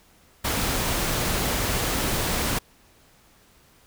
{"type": "noise", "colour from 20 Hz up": "pink", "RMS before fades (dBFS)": -25, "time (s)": [0.44, 2.59], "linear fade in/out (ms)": 10, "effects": ["pink hiss -57 dBFS RMS until 3.86 s"]}